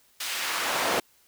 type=noise with high-pass filter sweep; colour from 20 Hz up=brown; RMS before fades=-28 dBFS; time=0.2-1 s; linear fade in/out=5 ms; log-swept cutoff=3000 to 530 Hz; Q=0.71; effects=white hiss -62 dBFS RMS until 1.27 s